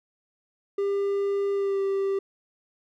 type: tone with pitch glide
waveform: triangle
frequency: 399.1 to 391.6 Hz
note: G4 to G4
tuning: +31 to -2 cents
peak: -21 dBFS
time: 0.78-2.19 s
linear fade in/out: 5 ms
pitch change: -33 cents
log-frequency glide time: 1.53-1.81 s
effects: none